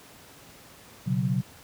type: chord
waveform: sine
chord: B suspended second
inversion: none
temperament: just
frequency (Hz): 123.47 / 138.9 / 185.21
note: B2 / C#3 / F#3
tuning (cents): 0 / +4 / +2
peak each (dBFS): -27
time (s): 1.06-1.42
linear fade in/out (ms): 20
effects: pink hiss -50 dBFS RMS until 1.63 s + high-pass 80 Hz 12 dB/octave